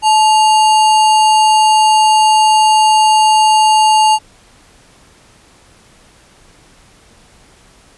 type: tone with sample-and-hold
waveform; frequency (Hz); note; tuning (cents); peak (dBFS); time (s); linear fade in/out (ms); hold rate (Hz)
sine; 866; A5; -28; -6; 0.02-4.19; 50; 3675
effects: pink hiss -46 dBFS RMS until 7.97 s + resampled to 24000 Hz